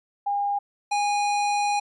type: tone pair in turn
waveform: sine / square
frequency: 810 / 821.3 Hz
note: G#5 / G#5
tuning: -43 / -20 cents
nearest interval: unison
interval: 23 cents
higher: second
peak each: -22 dBFS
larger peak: neither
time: 0.26-0.59 / 0.91-1.8 s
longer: second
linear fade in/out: 10 ms
effects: resampled to 22050 Hz